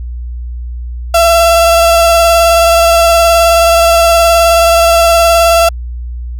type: tone with vibrato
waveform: 35% pulse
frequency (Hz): 672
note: E5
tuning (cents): +33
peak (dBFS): -3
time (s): 1.14-5.69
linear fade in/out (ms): 5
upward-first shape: sine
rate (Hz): 19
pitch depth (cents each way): 20
effects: added 60 Hz sine -18 dBFS peak until 6.39 s